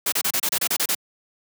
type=noise bursts; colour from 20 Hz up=white; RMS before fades=-22 dBFS; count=10; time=0.06-0.95 s; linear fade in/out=5 ms; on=62 ms; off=30 ms; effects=high-pass 150 Hz 12 dB/octave